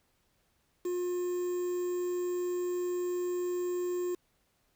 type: tone with quantisation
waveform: triangle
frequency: 356.6 Hz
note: F4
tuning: 36 cents sharp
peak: -28 dBFS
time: 0.85-4.15 s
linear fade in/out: 5 ms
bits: 8
effects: pink hiss -73 dBFS RMS until 4.75 s